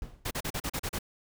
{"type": "noise with exponential decay", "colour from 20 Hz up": "brown", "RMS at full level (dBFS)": -36, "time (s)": [0.02, 0.35], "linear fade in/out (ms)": 1, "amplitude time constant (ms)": 71}
{"type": "noise bursts", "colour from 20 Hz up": "pink", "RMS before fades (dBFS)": -33, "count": 8, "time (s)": [0.25, 0.989], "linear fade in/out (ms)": 10, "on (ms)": 60, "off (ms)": 37}
{"effects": []}